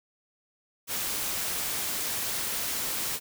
white noise, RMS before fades -31 dBFS, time 0.87-3.2 s, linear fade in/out 50 ms, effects none

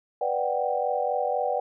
sine chord, G major seventh, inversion first, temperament equal, 493.9 / 587.3 / 740 / 784 Hz, B4 / D5 / F#5 / G5, 0 / 0 / 0 / 0 cents, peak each -29 dBFS, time 0.21-1.6 s, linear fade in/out 5 ms, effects none

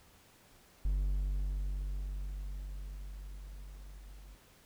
triangle tone with level ramp, 48.19 Hz, G1, 29 cents flat, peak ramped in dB -26 to -47 dBFS, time 0.85-4.35 s, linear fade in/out 0 ms, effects pink hiss -62 dBFS RMS until 4.65 s

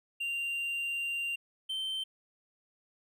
triangle tone pair in turn, 2778 / 3107 Hz, F7 / G7, -10 / -16 cents, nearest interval major second, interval 194 cents, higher second, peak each -30 / -31 dBFS, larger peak first, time 0.2-1.36 / 1.69-2.04 s, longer first, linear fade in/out 10 ms, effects none

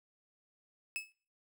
40% pulse tone with exponential decay, 2596 Hz, E7, 27 cents flat, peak -31 dBFS, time 0.96-1.12 s, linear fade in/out 0 ms, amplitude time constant 34 ms, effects noise-tail reverb RT60 0.4 s tail -19 dB re dry

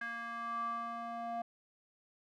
square tone with band-pass filter sweep, 233.1 Hz, A#3, in tune, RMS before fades -40 dBFS, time 0.01-1.42 s, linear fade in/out 5 ms, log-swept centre 1600 to 780 Hz, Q 6.5, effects none

